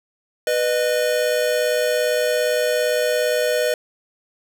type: tone pair together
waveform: square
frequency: 493.5 / 611 Hz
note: B4 / D#5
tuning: -1 / -32 cents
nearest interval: major third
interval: 369 cents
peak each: -21 dBFS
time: 0.47-3.74 s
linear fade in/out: 2 ms
effects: none